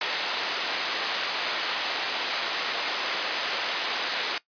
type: band-pass noise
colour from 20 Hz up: white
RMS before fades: -29 dBFS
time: 0.01-4.38 s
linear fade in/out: 2 ms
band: 430 to 4500 Hz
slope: 12 dB/octave
effects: noise-tail reverb RT60 0.1 s tail -19 dB re dry + resampled to 11025 Hz